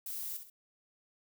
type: noise with echo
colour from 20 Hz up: violet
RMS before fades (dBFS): -40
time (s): 0.06-0.37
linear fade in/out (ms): 5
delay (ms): 65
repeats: 2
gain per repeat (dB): -8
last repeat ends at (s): 0.5
effects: none